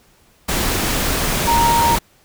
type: tone in noise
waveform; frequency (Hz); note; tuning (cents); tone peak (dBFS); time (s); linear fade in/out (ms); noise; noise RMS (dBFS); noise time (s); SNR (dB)
sine; 932.3; A#5; 0; -13; 1.47-1.96; 10; pink; -19; 0.48-1.99; +3
effects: pink hiss -54 dBFS RMS until 2.24 s